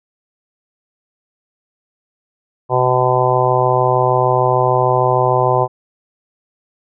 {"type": "harmonic tone", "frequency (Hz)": 126.6, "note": "B2", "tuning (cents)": 43, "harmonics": [1, 3, 4, 5, 6, 7, 8], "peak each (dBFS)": [-19, -19, -19, -19, -19, -19, -19], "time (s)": [2.69, 5.68], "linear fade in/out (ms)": 50, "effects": []}